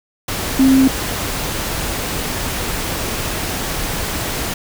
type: tone in noise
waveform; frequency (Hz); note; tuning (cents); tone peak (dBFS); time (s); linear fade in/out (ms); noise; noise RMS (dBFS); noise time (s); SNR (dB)
sine; 265.2; C4; +23; -8; 0.59-0.88; 5; pink; -22; 0.28-4.54; +11
effects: none